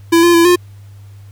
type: tone with pitch steps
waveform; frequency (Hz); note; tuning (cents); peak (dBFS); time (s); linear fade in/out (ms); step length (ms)
square; 334.7 / 345.2 / 336.7 / 354.7; E4 / F4 / E4 / F4; +26 / -20 / +37 / +27; -7; 0.12-0.56; 10; 110
effects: added 100 Hz sine -34 dBFS peak until 1.31 s + pink hiss -52 dBFS RMS until 1.31 s